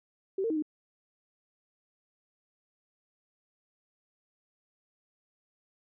sine tone with pitch steps, 385 / 456 / 315.5 / 305 Hz, G4 / A#4 / D#4 / D#4, -31 / -38 / +24 / -34 cents, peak -27 dBFS, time 0.38-0.624 s, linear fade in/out 5 ms, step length 61 ms, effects none

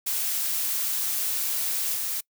blue noise with level steps, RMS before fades -27 / -29 dBFS, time 0.06-2.21 s, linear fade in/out 10 ms, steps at 1.94 s, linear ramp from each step 10 ms, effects noise-tail reverb RT60 0.1 s tail -25 dB re dry

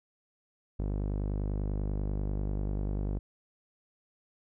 sawtooth tone with low-pass filter, 50.2 Hz, G1, 42 cents sharp, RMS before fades -32 dBFS, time 0.79-3.19 s, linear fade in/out 5 ms, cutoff 490 Hz, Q 0.75, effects none

